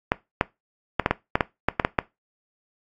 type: clicks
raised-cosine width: 0.5 ms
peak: -3 dBFS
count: 11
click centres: 0.119 / 0.411 / 0.997 / 1.061 / 1.11 / 1.355 / 1.408 / 1.686 / 1.798 / 1.849 / 1.988 s
effects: noise-tail reverb RT60 0.2 s tail -19 dB re dry + AAC 48 kbps